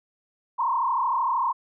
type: tone with frequency modulation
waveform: sine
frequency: 1000 Hz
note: B5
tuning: 21 cents sharp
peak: -21 dBFS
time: 0.58-1.53 s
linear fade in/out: 20 ms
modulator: 33 Hz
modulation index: 2.7
effects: none